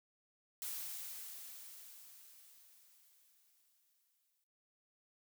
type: noise with exponential decay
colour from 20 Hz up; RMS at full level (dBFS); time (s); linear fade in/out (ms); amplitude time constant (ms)
blue; -42; 0.62-4.44; 0; 830
effects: noise-tail reverb RT60 0.9 s tail -24 dB re dry